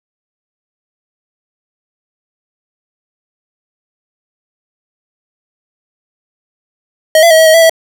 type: tone with pitch steps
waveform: square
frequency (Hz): 630 / 675 / 638 / 643 / 633 / 661 / 652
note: D#5 / E5 / D#5 / E5 / D#5 / E5 / E5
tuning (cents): +21 / +41 / +43 / -43 / +30 / +5 / -19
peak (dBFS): -4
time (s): 7.15-7.696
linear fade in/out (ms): 2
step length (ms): 78
effects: none